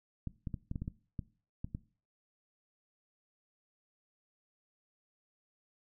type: clicks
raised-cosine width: 5 ms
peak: -25 dBFS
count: 10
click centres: 0.273 / 0.472 / 0.542 / 0.714 / 0.758 / 0.82 / 0.879 / 1.192 / 1.645 / 1.749 s
effects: noise-tail reverb RT60 0.4 s tail -19 dB re dry